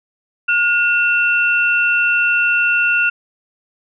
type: tone pair together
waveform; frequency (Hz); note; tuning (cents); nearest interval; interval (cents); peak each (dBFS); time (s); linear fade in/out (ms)
sine; 1433.6 / 2700; F6 / E7; +45 / +41; major seventh; 1096; -15; 0.48-3.1; 10
effects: none